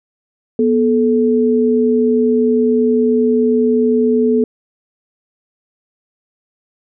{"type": "tone pair together", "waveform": "sine", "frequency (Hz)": [243.4, 433.7], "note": ["B3", "A4"], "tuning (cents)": [-25, -25], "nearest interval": "minor seventh", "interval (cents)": 1000, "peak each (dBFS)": -13, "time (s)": [0.59, 4.44], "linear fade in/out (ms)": 2, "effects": []}